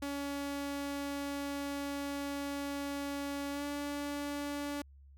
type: tone with pitch glide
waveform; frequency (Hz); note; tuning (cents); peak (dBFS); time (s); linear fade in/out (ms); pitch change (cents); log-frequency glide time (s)
sawtooth; 282.4 to 287.8; C#4 to D4; +32 to -35; -32; 0.02-4.82; 5; +33; 3.51-3.64
effects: added 69 Hz sine -54 dBFS peak until 5.17 s